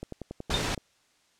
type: click train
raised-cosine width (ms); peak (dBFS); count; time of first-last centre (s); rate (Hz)
2; -23; 9; 0.03-0.778; 10.7
type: noise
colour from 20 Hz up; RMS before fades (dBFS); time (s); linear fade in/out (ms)
pink; -29; 0.5-0.75; 5
type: tone with exponential decay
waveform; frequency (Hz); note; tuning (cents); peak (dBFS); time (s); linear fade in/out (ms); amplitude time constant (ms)
sine; 3639; A#7; -42; -21; 0.54-0.63; 1; 19
effects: white hiss -66 dBFS RMS until 1.39 s + low-pass 7000 Hz 12 dB/octave